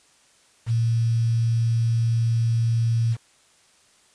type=tone with quantisation; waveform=sine; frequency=115.2 Hz; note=A#2; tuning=20 cents flat; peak=-18 dBFS; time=0.66-3.17 s; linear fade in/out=50 ms; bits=7; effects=white hiss -58 dBFS RMS until 4.14 s + resampled to 22050 Hz